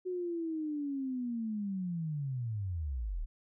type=linear sweep; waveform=sine; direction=down; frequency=370 to 32.73 Hz; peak=-33 dBFS; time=0.05-3.26 s; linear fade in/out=20 ms; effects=none